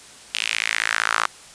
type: tone with high-pass filter sweep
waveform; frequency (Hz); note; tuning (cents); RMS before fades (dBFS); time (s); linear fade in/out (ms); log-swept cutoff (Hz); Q
sawtooth; 55.3; A1; +9; -23; 0.34-1.26; 5; 2900 to 1200; 3.1
effects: white hiss -44 dBFS RMS until 1.54 s + resampled to 22050 Hz